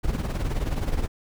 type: noise with tremolo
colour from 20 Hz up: brown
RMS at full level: -22 dBFS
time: 0.03-1.08 s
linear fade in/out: 20 ms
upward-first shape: triangle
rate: 19 Hz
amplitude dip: 75%
effects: none